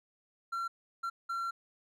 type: tone bursts at uneven times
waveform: triangle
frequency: 1364 Hz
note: F6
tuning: 41 cents flat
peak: -31 dBFS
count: 3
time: 0.52-0.68 / 1.03-1.1 / 1.29-1.51 s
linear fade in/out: 10 ms
effects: none